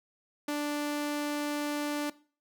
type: tone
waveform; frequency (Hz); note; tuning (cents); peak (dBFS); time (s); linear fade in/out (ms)
sawtooth; 293.7; D4; 0; -26; 0.48-2.1; 5
effects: noise-tail reverb RT60 0.4 s tail -19 dB re dry